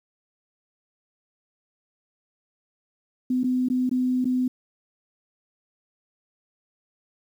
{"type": "tone with dropouts", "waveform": "sine", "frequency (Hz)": 253.3, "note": "B3", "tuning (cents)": 44, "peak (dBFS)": -20, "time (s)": [3.3, 4.48], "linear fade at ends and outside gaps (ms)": 5, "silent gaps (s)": [[3.434, 3.441], [3.686, 3.7], [3.894, 3.912], [4.245, 4.253]], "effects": ["9-bit"]}